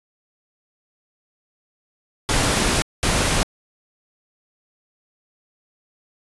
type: noise bursts at uneven times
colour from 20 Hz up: pink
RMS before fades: -19 dBFS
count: 2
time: 2.29-2.82 / 3.03-3.43 s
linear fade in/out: 0 ms
effects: resampled to 24000 Hz